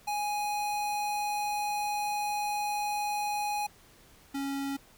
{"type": "tone pair in turn", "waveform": "square", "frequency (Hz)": [830.6, 276.3], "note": ["G#5", "C#4"], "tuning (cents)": [0, -6], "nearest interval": "octave + perfect fifth", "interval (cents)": 1906, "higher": "first", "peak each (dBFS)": [-30, -32], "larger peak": "first", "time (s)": [[0.07, 3.67], [4.34, 4.77]], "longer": "first", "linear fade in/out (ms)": 10, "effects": ["pink hiss -58 dBFS RMS until 4.97 s"]}